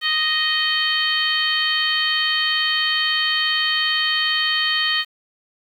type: harmonic tone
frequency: 622.3 Hz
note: D#5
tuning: in tune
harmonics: 2 / 3 / 4 / 5 / 6 / 7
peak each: -29 / -22 / -30 / -21 / -29 / -26 dBFS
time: 0.01-5.05 s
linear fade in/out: 50 ms
effects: 8-bit